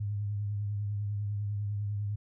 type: tone with vibrato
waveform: sine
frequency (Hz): 102.8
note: G#2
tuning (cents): -17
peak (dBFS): -30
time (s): 0-2.16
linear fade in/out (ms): 10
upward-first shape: triangle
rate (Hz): 10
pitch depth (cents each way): 43
effects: none